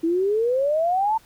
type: exponential sweep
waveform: sine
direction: up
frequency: 320.3 to 912 Hz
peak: -18 dBFS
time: 0.03-1.18 s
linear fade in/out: 10 ms
effects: pink hiss -54 dBFS RMS until 1.25 s